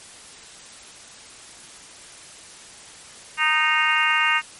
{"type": "harmonic tone", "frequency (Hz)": 309.4, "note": "D#4", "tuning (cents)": -10, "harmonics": [3, 4, 5, 6, 7, 8, 9], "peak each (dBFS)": [-27, -24, -25, -24, -24, -28, -23], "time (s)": [3.37, 4.42], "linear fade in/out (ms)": 50, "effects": ["white hiss -43 dBFS RMS until 4.59 s", "MP3 48 kbps"]}